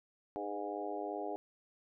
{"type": "harmonic tone with a mistuned harmonic", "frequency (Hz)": 102.7, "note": "G#2", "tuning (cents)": -19, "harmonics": [3, 4, 5, 6, 7, 8], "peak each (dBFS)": [-44, -42, -46, -45, -43, -45], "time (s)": [0.36, 1.36], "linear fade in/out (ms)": 0, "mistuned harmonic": 5, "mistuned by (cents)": -26, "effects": []}